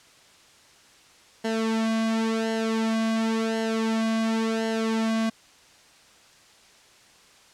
sawtooth tone with flanger, 223.5 Hz, A3, 27 cents sharp, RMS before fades -25 dBFS, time 1.44-5.3 s, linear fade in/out 10 ms, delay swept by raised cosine 0.82 to 2.32 ms, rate 0.93 Hz, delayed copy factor -0.75, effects white hiss -54 dBFS RMS until 7.53 s + low-pass 7000 Hz 12 dB/octave

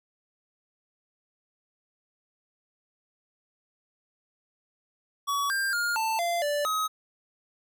square tone with pitch steps, 1131 / 1591 / 1417 / 888 / 689 / 585 / 1268 Hz, C#6 / G6 / F6 / A5 / F5 / D5 / D#6, +34 / +25 / +25 / +16 / -24 / -7 / +32 cents, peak -26 dBFS, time 5.27-6.88 s, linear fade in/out 20 ms, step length 230 ms, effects none

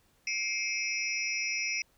sine tone cluster, 2132 / 2340 / 2571 / 5170 / 5720 Hz, C7 / D7 / E7 / E8 / F8, +32 / -7 / -44 / -34 / +41 cents, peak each -36 / -37 / -35 / -37 / -37 dBFS, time 0.27-1.82 s, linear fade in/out 2 ms, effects pink hiss -68 dBFS RMS until 1.97 s

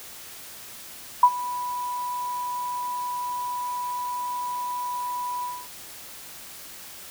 sine tone with ADSR envelope, 985 Hz, B5, 5 cents flat, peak -8 dBFS, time 1.23-5.68 s, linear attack 4 ms, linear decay 59 ms, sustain -19 dB, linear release 250 ms, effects white hiss -42 dBFS RMS until 7.1 s

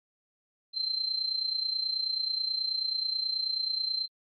sine tone with amplitude modulation, 4117 Hz, C8, 29 cents flat, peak -25 dBFS, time 0.73-4.08 s, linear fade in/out 50 ms, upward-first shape sine, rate 29.3 Hz, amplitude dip 70%, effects AAC 48 kbps

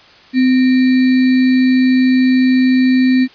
sine tone with sample-and-hold, 256.8 Hz, C4, 32 cents flat, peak -8 dBFS, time 0.33-3.28 s, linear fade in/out 50 ms, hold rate 2100 Hz, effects white hiss -43 dBFS RMS until 3.34 s + resampled to 11025 Hz

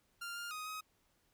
sawtooth tone with pitch steps, 1394 / 1405 / 1249 / 1264 Hz, F6 / F6 / D#6 / D#6, -4 / +10 / +6 / +27 cents, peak -38 dBFS, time 0.21-0.81 s, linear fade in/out 10 ms, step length 150 ms, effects pink hiss -75 dBFS RMS until 1.33 s

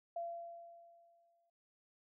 sine tone with exponential decay, 682 Hz, F5, 41 cents flat, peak -37 dBFS, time 0.16-1.5 s, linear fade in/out 5 ms, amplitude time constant 290 ms, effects none

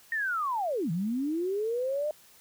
sine linear two-way sweep, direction down then up, 1864.7 to 155.56 to 615 Hz, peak -27 dBFS, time 0.12-2.11 s, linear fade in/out 2 ms, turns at 0.91 s, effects white hiss -57 dBFS RMS until 2.4 s

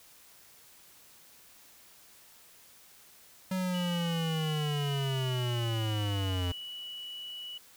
square linear sweep, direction down, 187.9 to 87.31 Hz, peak -30 dBFS, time 3.51-6.52 s, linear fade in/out 5 ms
sine tone, 2945 Hz, F#7, 9 cents flat, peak -39 dBFS, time 3.74-7.58 s, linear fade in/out 5 ms
effects white hiss -57 dBFS RMS until 7.76 s

